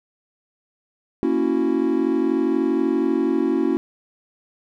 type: chord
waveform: triangle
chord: F# dominant seventh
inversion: first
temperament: equal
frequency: 233.1 / 277.2 / 329.6 / 370 Hz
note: A#3 / C#4 / E4 / F#4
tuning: 0 / 0 / 0 / 0 cents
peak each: -24 / -20 / -20 / -22 dBFS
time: 1.23-3.77 s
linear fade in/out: 0 ms
effects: none